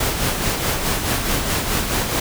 pink noise with tremolo, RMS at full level -19 dBFS, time 0-2.2 s, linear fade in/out 5 ms, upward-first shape sine, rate 4.7 Hz, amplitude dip 45%, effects none

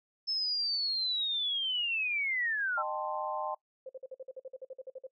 sine linear sweep, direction down, 5274 to 1300 Hz, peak -29 dBFS, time 0.27-2.83 s, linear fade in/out 20 ms
sine chord, A half-diminished seventh, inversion second, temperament equal with one note detuned, 614.8 / 784 / 880 / 1046.5 Hz, Eb5 / G5 / A5 / C6, -21 / 0 / 0 / 0 cents, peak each -38 dBFS, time 2.77-3.55 s, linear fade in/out 10 ms
sine tone bursts, 523.3 Hz, C5, in tune, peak -39 dBFS, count 15, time 3.86-5.069 s, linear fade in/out 5 ms, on 33 ms, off 51 ms
effects noise-tail reverb RT60 0.1 s tail -21 dB re dry

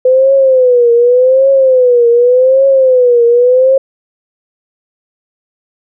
sine tone with vibrato, 506 Hz, B4, 42 cents sharp, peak -4 dBFS, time 0.05-3.78 s, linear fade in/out 5 ms, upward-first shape triangle, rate 0.86 Hz, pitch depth 140 cents each way, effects none

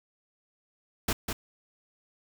pink noise with echo, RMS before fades -27 dBFS, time 1.08-1.13 s, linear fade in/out 5 ms, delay 200 ms, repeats 1, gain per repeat -5 dB, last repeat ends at 1.33 s, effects none

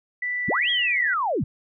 sine tone with pitch glide, 1975.5 to 1950.6 Hz, B6 to B6, 0 to -22 cents, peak -24 dBFS, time 0.22-1.14 s, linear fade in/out 5 ms, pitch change -22 cents, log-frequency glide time 0.39-0.65 s
sine linear two-way sweep, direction up then down, 82.41 to 3341 to 82.41 Hz, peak -21 dBFS, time 0.48-1.44 s, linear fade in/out 5 ms, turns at 0.7 s
effects none

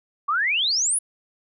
sine exponential sweep, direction up, 1108.7 to 10860 Hz, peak -19 dBFS, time 0.28-0.99 s, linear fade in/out 10 ms, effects none

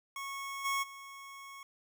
25% pulse tone with level steps, 1100 Hz, C#6, 14 cents flat, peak -35 / -27 / -43 dBFS, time 0.16-1.63 s, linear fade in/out 2 ms, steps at 0.64 / 0.82 s, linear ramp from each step 20 ms, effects none

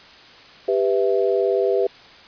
sine chord, E minor, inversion first, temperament just, 395.6 / 494.4 / 659.3 Hz, G4 / B4 / E5, +16 / +2 / 0 cents, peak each -19 / -21 / -24 dBFS, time 0.68-1.87 s, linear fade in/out 5 ms, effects white hiss -45 dBFS RMS until 2.27 s + resampled to 11025 Hz

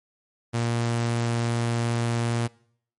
sawtooth tone, 117.5 Hz, A#2, 14 cents sharp, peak -19 dBFS, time 0.53-2.48 s, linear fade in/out 20 ms, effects noise-tail reverb RT60 0.6 s tail -22 dB re dry + MP3 48 kbps

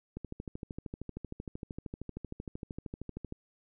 click train, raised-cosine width 3 ms, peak -26 dBFS, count 42, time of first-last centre 0.17-3.324 s, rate 13 Hz, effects none

